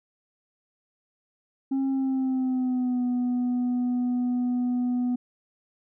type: tone with pitch glide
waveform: sine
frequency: 269.3 to 246.9 Hz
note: C#4 to B3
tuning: -50 to 0 cents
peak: -20 dBFS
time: 1.71-5.16 s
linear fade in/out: 10 ms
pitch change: -150 cents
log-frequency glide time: 1.88-3.04 s
effects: tanh soft clip ceiling -22 dBFS